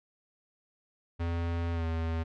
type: tone with pitch glide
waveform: square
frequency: 84.7 to 81.77 Hz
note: E2 to E2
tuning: +48 to -13 cents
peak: -30 dBFS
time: 1.19-2.24 s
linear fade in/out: 20 ms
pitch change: -61 cents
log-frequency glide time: 1.73-1.85 s
effects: low-pass 3000 Hz 12 dB/octave